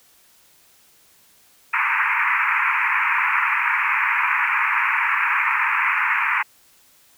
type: band-pass noise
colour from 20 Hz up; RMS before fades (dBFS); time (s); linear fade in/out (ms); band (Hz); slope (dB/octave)
white; -20; 1.73-6.43; 10; 890 to 2500; 96
effects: white hiss -55 dBFS RMS until 7.17 s